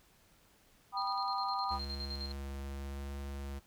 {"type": "chord", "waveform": "sine", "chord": "G augmented", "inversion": "none", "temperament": "just", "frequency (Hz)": [784, 980, 1225], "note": ["G5", "B5", "D#6"], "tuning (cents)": [0, -14, -27], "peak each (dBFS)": -37, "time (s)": [0.92, 1.8], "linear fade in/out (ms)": 50}
{"type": "tone with tremolo", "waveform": "sine", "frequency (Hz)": 4186, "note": "C8", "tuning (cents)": 0, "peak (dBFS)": -39, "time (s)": [0.97, 2.32], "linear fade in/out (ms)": 5, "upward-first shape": "square", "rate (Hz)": 9.7, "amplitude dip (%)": 65}
{"type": "tone with vibrato", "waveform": "square", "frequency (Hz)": 69.3, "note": "C#2", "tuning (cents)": 0, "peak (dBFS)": -40, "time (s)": [1.7, 3.6], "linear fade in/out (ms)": 20, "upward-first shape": "triangle", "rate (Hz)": 0.85, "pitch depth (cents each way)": 12}
{"effects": ["pink hiss -66 dBFS RMS until 3.66 s"]}